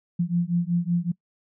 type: beating tone pair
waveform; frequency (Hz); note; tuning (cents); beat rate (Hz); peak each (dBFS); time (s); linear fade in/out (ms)
sine; 170.7 / 176; F3 / F3; -39 / +14; 5.3; -24; 0.19-1.12; 10
effects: noise-tail reverb RT60 0.1 s tail -23 dB re dry